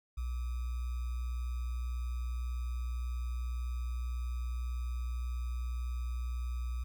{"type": "tone with sample-and-hold", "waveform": "sine", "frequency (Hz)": 60.9, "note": "B1", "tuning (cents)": -24, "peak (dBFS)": -33, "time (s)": [0.17, 6.84], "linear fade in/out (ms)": 10, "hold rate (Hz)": 1225, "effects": []}